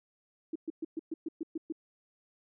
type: tone bursts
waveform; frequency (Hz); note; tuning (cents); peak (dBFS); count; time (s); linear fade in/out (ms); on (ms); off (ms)
sine; 321.9; E4; -41; -32; 9; 0.53-1.724; 5; 26; 120
effects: none